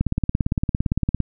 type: click train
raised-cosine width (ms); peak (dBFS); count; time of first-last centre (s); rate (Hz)
5; -7; 22; 0.01-1.203; 17.6
effects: none